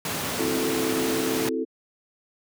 pink noise, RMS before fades -28 dBFS, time 0.05-1.49 s, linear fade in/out 2 ms
sine chord, F# half-diminished seventh, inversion second, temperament equal, 261.6 / 329.6 / 370 / 440 Hz, C4 / E4 / F#4 / A4, 0 / 0 / 0 / 0 cents, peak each -29 / -29 / -34 / -28 dBFS, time 0.38-1.65 s, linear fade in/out 20 ms
effects high-pass 150 Hz 12 dB/octave

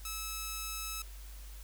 5% pulse tone, 1300 Hz, E6, 24 cents flat, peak -26 dBFS, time 0.05-1.02 s, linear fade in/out 2 ms, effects added 50 Hz sine -45 dBFS peak until 1.63 s + white hiss -56 dBFS RMS until 1.63 s

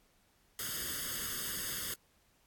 white noise with comb filter, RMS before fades -38 dBFS, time 0.59-1.94 s, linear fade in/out 2 ms, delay 0.61 ms, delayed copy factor +0.9, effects pink hiss -70 dBFS RMS until 2.46 s + AAC 64 kbps

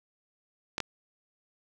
clicks, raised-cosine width 0.2 ms, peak -13 dBFS, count 2, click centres 0.781 / 0.803 s, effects none

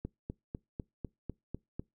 click train, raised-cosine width 3 ms, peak -24 dBFS, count 8, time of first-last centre 0.05-1.796 s, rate 4.01 Hz, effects noise-tail reverb RT60 0.2 s tail -24 dB re dry

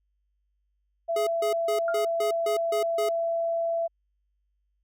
sine tone, 669 Hz, E5, 25 cents sharp, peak -24 dBFS, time 1.08-3.88 s, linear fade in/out 20 ms
square tone bursts, 420 Hz, G#4, 19 cents sharp, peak -27 dBFS, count 8, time 1.16-3.09 s, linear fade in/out 5 ms, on 110 ms, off 150 ms
sine tone with exponential decay, 1396.9 Hz, F6, in tune, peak -27 dBFS, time 1.88-2.09 s, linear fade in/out 2 ms, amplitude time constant 44 ms
effects added 50 Hz sine -70 dBFS peak until 4.83 s

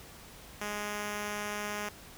5% pulse tone, 207.7 Hz, G#3, in tune, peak -23 dBFS, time 0.61-1.89 s, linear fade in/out 5 ms, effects pink hiss -51 dBFS RMS until 2.17 s

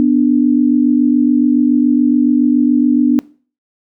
sine tone pair together, 246.9 / 294 Hz, B3 / D4, 0 / +2 cents, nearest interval minor third, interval 302 cents, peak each -11 dBFS, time 0-3.19 s, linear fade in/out 0 ms, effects noise-tail reverb RT60 0.4 s tail -21 dB re dry

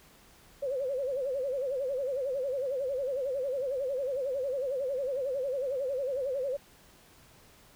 sine tone with vibrato, 533 Hz, C5, 32 cents sharp, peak -29 dBFS, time 0.62-6.57 s, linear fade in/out 10 ms, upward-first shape sine, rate 11 Hz, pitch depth 120 cents each way, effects pink hiss -58 dBFS RMS until 7.75 s

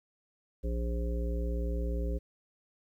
harmonic tone, 58.6 Hz, A#1, 10 cents sharp, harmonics 1 / 3 / 5 / 7 / 9, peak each -30 / -41 / -43 / -42 / -42 dBFS, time 0.63-2.19 s, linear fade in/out 20 ms, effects 11-bit

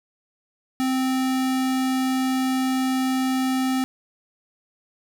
square tone, 260.5 Hz, C4, 7 cents flat, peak -21 dBFS, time 0.8-3.84 s, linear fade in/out 0 ms, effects none

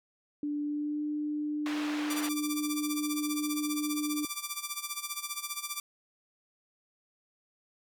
sine tone with pitch glide, 293.7 to 298.8 Hz, D4 to D4, 0 to +30 cents, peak -30 dBFS, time 0.43-4.25 s, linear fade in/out 2 ms, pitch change +30 cents, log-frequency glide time 0.62-1.03 s
white band-pass noise, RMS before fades -40 dBFS, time 1.66-2.29 s, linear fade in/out 0 ms, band 420 to 2500 Hz, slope 12 dB/octave
5% pulse tone with tremolo, 1174.7 Hz, D6, in tune, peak -20 dBFS, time 2.1-5.8 s, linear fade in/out 2 ms, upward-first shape sine, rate 15 Hz, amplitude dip 80%
effects none

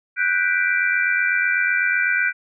sine chord, G major seventh, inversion third, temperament equal, 1480 / 1568 / 1975.5 / 2349 Hz, F#6 / G6 / B6 / D7, 0 / 0 / 0 / 0 cents, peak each -20 / -23 / -26 / -23 dBFS, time 0.16-2.33 s, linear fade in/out 50 ms, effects none

